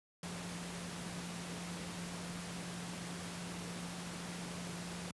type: tone in noise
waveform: sine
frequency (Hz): 174.8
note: F3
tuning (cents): +2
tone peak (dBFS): -44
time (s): 0.23-5.11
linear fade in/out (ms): 2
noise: pink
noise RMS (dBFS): -45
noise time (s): 0.23-5.11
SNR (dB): -2
effects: high-pass 100 Hz 12 dB/octave + resampled to 24000 Hz